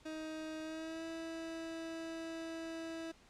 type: tone with pitch glide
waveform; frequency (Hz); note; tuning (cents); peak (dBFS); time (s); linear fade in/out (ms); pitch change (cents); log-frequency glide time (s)
30% pulse; 314.1 to 327.2; D#4 to E4; +16 to -13; -39; 0.05-3.12; 10; +71; 0.62-1.05
effects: pink hiss -64 dBFS RMS until 3.29 s + low-pass 7000 Hz 12 dB/octave